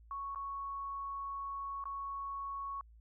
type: tone with dropouts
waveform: sine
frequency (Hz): 1108.7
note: C#6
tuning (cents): 0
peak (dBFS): -38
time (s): 0.11-2.81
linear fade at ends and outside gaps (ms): 1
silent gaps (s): 0.348-0.358 / 1.84-1.855
effects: added 56 Hz sine -56 dBFS peak until 3 s